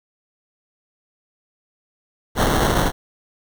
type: noise with sample-and-hold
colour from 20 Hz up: pink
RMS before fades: -18 dBFS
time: 2.35-2.92 s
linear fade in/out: 50 ms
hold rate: 2450 Hz
effects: none